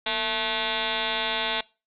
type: tone with frequency modulation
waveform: sine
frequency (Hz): 2149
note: C7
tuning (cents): +46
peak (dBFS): -24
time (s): 0.06-1.61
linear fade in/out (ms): 5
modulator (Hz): 212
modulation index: 7.9
effects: noise-tail reverb RT60 0.3 s tail -23 dB re dry